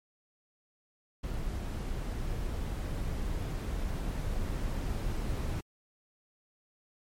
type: noise with level ramp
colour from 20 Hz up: brown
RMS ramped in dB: -35 to -32 dBFS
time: 1.23-5.61 s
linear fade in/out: 10 ms
effects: MP3 64 kbps